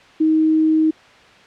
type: tone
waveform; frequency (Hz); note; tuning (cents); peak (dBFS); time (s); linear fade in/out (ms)
sine; 315; D#4; +21; -12; 0.2-0.91; 10
effects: white hiss -46 dBFS RMS until 1.46 s + low-pass 3000 Hz 12 dB/octave